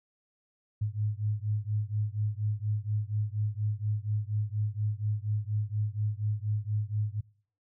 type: beating tone pair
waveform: sine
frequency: 103.83 / 108.03 Hz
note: G#2 / A2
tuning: 0 / -31 cents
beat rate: 4.2 Hz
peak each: -31 dBFS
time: 0.81-7.21 s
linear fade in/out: 10 ms
effects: noise-tail reverb RT60 0.5 s tail -24 dB re dry